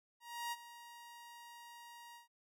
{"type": "tone with ADSR envelope", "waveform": "sawtooth", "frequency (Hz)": 945, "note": "A#5", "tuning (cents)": 23, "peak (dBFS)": -34, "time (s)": [0.2, 2.28], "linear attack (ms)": 320, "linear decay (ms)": 35, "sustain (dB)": -15, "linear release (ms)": 130, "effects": []}